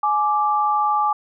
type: tone pair together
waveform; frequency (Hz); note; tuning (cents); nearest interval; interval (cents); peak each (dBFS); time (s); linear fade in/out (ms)
sine; 841.9 / 1174.7; G#5 / D6; +23 / 0; tritone; 577; -19; 0.03-1.13; 5
effects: none